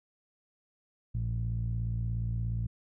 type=tone with low-pass filter; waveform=sawtooth; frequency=57 Hz; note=A#1; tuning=38 cents flat; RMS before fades=-32 dBFS; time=1.14-2.67 s; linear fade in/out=10 ms; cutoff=130 Hz; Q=4.9; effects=none